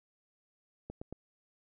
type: clicks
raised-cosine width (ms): 2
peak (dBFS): -28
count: 3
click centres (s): 0.9 / 1.015 / 1.126
effects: none